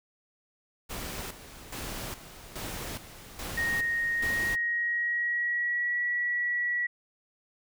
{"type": "noise with tremolo", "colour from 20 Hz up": "pink", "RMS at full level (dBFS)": -37, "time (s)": [0.89, 4.56], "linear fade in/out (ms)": 20, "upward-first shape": "square", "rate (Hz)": 1.2, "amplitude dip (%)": 70}
{"type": "tone with pitch glide", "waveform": "sine", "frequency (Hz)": [1864.7, 1936], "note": ["A#6", "B6"], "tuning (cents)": [0, -35], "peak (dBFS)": -26, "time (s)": [3.57, 6.87], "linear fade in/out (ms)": 10, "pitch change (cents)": 65, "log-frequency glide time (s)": [4.13, 6.02]}
{"effects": []}